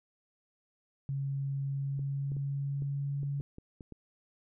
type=tone with pitch glide; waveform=sine; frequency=138 to 140.98 Hz; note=C#3 to C#3; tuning=-7 to +30 cents; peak=-31 dBFS; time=1.09-3.41 s; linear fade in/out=0 ms; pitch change=+37 cents; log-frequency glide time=1.66-3.26 s
type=clicks; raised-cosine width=3 ms; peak=-33 dBFS; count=9; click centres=1.993 / 2.319 / 2.367 / 2.822 / 3.232 / 3.402 / 3.584 / 3.808 / 3.923 s
effects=none